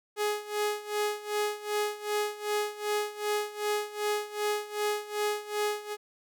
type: tone with tremolo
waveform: sawtooth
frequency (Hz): 418.3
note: G#4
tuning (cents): +12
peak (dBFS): -22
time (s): 0.16-5.97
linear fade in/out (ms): 50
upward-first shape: sine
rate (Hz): 2.6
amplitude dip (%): 85
effects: none